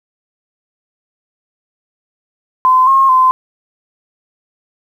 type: tone with pitch steps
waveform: sine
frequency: 1027 / 1076 / 1031 Hz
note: C6 / C6 / C6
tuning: -33 / +48 / -26 cents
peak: -6 dBFS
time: 2.65-3.31 s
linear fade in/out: 0 ms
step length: 220 ms
effects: 7-bit